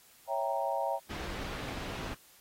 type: chord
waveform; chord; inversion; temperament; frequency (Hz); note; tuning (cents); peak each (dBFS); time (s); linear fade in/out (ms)
sine; C# diminished seventh; none; equal; 554.4 / 659.3 / 784 / 932.3; C#5 / E5 / G5 / Bb5; 0 / 0 / 0 / 0; -35; 0.27-1; 50
type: low-pass noise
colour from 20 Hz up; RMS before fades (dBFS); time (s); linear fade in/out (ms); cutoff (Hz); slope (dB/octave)
pink; -40; 1.09-2.15; 20; 3900; 12
effects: white hiss -60 dBFS RMS until 2.4 s + AAC 48 kbps